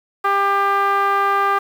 5% pulse tone with low-pass filter, 397.8 Hz, G4, 25 cents sharp, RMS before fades -17 dBFS, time 0.24-1.59 s, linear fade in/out 10 ms, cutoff 1200 Hz, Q 2.8, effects 7-bit

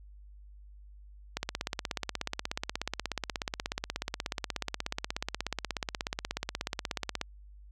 click train, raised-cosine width 0.2 ms, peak -14 dBFS, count 98, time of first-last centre 1.37-7.213 s, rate 16.6 Hz, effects added 50 Hz sine -49 dBFS peak until 7.71 s

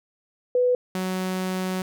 sine / sawtooth tone pair in turn, 496.3 / 185.9 Hz, B4 / F#3, +8 / +8 cents, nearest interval octave + perfect fourth, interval 1700 cents, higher first, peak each -17 / -21 dBFS, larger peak first, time 0.55-0.75 / 0.95-1.82 s, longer second, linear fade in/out 2 ms, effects none

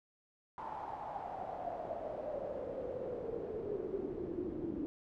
brown noise with band-pass filter sweep, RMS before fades -41 dBFS, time 0.58-4.86 s, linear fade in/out 0 ms, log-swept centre 920 to 310 Hz, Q 7.6, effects none

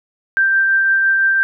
sine tone with tremolo, 1572 Hz, G6, 4 cents sharp, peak -10 dBFS, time 0.37-1.43 s, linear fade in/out 0 ms, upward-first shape triangle, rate 5.9 Hz, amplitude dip 25%, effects none

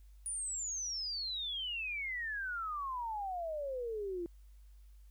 sine exponential sweep, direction down, 9720 to 336.3 Hz, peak -36 dBFS, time 0.26-4.26 s, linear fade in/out 0 ms, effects added 50 Hz sine -54 dBFS peak until 5.1 s + white hiss -75 dBFS RMS until 5.1 s

